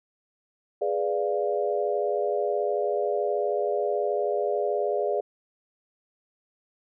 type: chord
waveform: sine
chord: G# diminished seventh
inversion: none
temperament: equal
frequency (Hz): 415.3 / 493.9 / 587.3 / 698.5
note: G#4 / B4 / D5 / F5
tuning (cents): 0 / 0 / 0 / 0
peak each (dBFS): -27 / -31 / -28 / -31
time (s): 0.81-5.21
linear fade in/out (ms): 10
effects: none